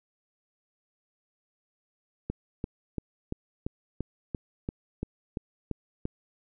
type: click train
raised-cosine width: 3 ms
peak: -18 dBFS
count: 12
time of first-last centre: 2.3-6.054 s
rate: 2.93 Hz
effects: none